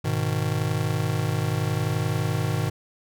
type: chord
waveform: square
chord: G# minor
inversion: none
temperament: just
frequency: 103.83 / 124.59 / 155.74 Hz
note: G#2 / B2 / D#3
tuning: 0 / +16 / +2 cents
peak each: -28 dBFS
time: 0.04-2.7 s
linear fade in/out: 10 ms
effects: none